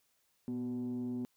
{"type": "tone with frequency modulation", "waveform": "sine", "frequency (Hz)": 246.9, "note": "B3", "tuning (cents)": 0, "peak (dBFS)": -33, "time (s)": [0.48, 1.25], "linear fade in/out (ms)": 0, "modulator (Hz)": 130, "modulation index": 0.48, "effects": ["tanh soft clip ceiling -32 dBFS", "white hiss -75 dBFS RMS until 1.36 s"]}